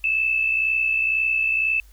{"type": "tone pair together", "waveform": "sine", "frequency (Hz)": [2572, 2634], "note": ["E7", "E7"], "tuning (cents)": [-43, -2], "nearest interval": "unison", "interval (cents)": 41, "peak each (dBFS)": [-27, -19], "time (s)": [0.04, 1.8], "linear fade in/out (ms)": 2, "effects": ["added 50 Hz sine -46 dBFS peak until 1.92 s", "white hiss -58 dBFS RMS until 1.92 s"]}